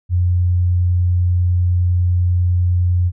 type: tone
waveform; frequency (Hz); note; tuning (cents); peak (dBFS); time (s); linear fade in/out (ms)
sine; 89; F2; +33; -12; 0.09-3.12; 50
effects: none